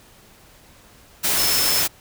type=tone in noise; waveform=sine; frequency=5274 Hz; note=E8; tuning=in tune; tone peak=-22 dBFS; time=1.37-1.83 s; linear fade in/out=20 ms; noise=white; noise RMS=-20 dBFS; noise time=1.23-1.88 s; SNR=-5 dB; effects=pink hiss -50 dBFS RMS until 2 s